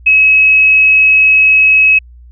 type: tone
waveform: sine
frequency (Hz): 2564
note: E7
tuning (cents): -49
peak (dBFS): -4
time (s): 0.06-1.99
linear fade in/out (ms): 10
effects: added 60 Hz sine -34 dBFS peak until 2.31 s